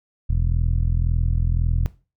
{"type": "tone with low-pass filter", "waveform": "sawtooth", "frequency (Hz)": 41.89, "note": "E1", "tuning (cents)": 29, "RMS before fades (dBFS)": -20, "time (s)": [0.29, 1.86], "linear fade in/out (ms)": 0, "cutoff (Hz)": 110, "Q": 1.9, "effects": ["noise-tail reverb RT60 0.3 s tail -17 dB re dry"]}